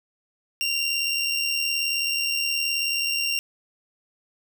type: tone with amplitude modulation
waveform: 25% pulse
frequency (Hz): 2772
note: F7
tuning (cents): -14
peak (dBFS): -17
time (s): 0.61-3.39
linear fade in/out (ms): 0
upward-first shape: sine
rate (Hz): 78.9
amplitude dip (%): 40
effects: none